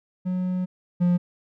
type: tone pair in turn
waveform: triangle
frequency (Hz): 182.9 / 176.67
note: F#3 / F3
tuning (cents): -20 / +20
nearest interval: minor second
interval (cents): 60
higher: first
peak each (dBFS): -21 / -15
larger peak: second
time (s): 0.25-0.66 / 1-1.18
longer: first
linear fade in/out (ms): 20
effects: none